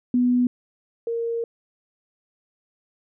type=tone pair in turn; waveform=sine; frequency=246.9 / 463.8 Hz; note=B3 / A#4; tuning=0 / -9 cents; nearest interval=major seventh; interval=1091 cents; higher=second; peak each=-16 / -23 dBFS; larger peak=first; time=0.14-0.47 / 1.07-1.44 s; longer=second; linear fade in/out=2 ms; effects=none